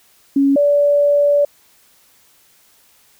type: tone pair in turn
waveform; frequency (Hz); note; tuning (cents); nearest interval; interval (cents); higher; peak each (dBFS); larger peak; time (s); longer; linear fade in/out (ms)
sine; 277.2 / 577.6; C#4 / D5; 0 / -29; octave + minor second; 1271; second; -10; neither; 0.36-0.56 / 0.56-1.45; second; 5
effects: white hiss -53 dBFS RMS until 3.19 s